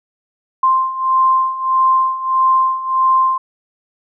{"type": "beating tone pair", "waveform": "sine", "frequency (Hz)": [1046.5, 1048.1], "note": ["C6", "C6"], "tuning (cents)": [0, 3], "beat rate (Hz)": 1.6, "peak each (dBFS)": [-17, -13], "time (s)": [0.63, 3.38], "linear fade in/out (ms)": 5, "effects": []}